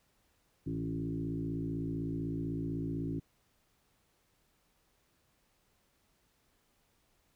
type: tone with frequency modulation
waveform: sine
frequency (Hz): 216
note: A3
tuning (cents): -32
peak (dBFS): -33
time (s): 0.66-3.2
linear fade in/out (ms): 10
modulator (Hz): 55.9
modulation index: 2.2
effects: pink hiss -73 dBFS RMS until 7.35 s